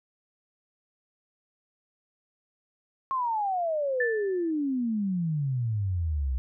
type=exponential sweep; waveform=sine; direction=down; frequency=1086 to 61.74 Hz; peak=-25 dBFS; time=3.11-6.38 s; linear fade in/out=0 ms
type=tone with exponential decay; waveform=sine; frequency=1760 Hz; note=A6; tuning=in tune; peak=-23 dBFS; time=4-4.51 s; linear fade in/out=5 ms; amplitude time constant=110 ms
effects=none